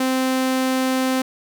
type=tone; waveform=sawtooth; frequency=260 Hz; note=C4; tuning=11 cents flat; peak=-14 dBFS; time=0-1.22 s; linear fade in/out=5 ms; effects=none